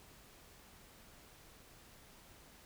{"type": "silence", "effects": ["pink hiss -60 dBFS RMS until 2.65 s"]}